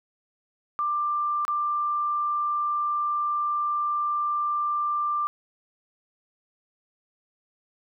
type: tone with dropouts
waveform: sine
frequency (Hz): 1185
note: D6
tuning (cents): +15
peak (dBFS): -23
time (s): 0.79-5.27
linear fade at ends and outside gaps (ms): 0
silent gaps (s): 1.451-1.48
effects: none